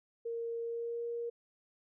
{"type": "tone with pitch glide", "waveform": "sine", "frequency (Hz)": [463.8, 470], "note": ["A#4", "A#4"], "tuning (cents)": [-9, 14], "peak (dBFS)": -35, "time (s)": [0.25, 1.3], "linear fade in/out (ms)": 10, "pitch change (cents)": 23, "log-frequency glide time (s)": [0.61, 1.04], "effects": []}